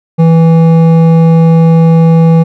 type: tone with hard clipping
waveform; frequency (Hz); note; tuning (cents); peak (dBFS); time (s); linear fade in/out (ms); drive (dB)
sine; 164.2; E3; -6; -4; 0.18-2.44; 20; 10
effects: none